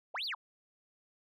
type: linear two-way sweep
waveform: sine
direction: up then down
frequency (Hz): 415.3 to 4823 to 725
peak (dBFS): -33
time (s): 0.14-0.35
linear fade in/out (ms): 10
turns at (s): 0.25
effects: tanh soft clip ceiling -31 dBFS + MP3 96 kbps